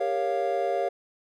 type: chord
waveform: triangle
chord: G half-diminished seventh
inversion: none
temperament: equal with one note detuned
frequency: 397 / 466.2 / 554.4 / 698.5 Hz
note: G4 / Bb4 / Db5 / F5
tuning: +22 / 0 / 0 / 0 cents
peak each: -29 / -30 / -27 / -26 dBFS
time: 0-0.89 s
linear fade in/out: 10 ms
effects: none